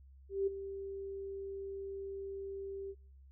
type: tone with ADSR envelope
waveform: sine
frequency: 392.1 Hz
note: G4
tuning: in tune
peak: -28 dBFS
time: 0.29-2.95 s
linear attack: 180 ms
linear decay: 13 ms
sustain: -12 dB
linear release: 50 ms
effects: noise-tail reverb RT60 0.6 s tail -26 dB re dry + added 67 Hz sine -55 dBFS peak until 3.31 s